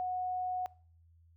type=tone; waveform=sine; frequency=733 Hz; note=F#5; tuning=16 cents flat; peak=-32 dBFS; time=0-0.66 s; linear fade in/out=0 ms; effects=noise-tail reverb RT60 0.5 s tail -23 dB re dry + added 83 Hz sine -60 dBFS peak until 1.36 s